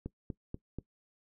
click train, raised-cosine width 3 ms, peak -25 dBFS, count 4, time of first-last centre 0.06-0.786 s, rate 4.13 Hz, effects noise-tail reverb RT60 0.1 s tail -20 dB re dry

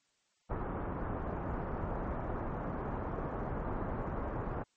pink low-pass noise, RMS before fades -37 dBFS, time 0.49-4.64 s, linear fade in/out 20 ms, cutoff 1300 Hz, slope 24 dB/octave, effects white hiss -75 dBFS RMS until 4.76 s + MP3 32 kbps

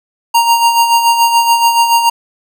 square tone with tremolo, 932.3 Hz, A#5, in tune, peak -6 dBFS, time 0.34-2.1 s, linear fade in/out 10 ms, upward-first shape sine, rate 7 Hz, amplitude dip 55%, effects none

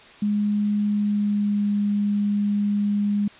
sine tone with pitch glide, 207.3 to 205 Hz, G#3 to G#3, -3 to -22 cents, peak -19 dBFS, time 0.22-3.28 s, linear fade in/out 5 ms, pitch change -19 cents, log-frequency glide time 0.87-1.69 s, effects white hiss -47 dBFS RMS until 3.39 s + resampled to 8000 Hz

